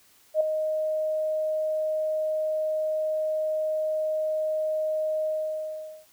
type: tone with ADSR envelope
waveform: sine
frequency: 622.3 Hz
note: D#5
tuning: in tune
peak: -16 dBFS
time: 0.34-6.06 s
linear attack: 66 ms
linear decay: 4 ms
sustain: -8 dB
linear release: 800 ms
effects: white hiss -59 dBFS RMS until 6.12 s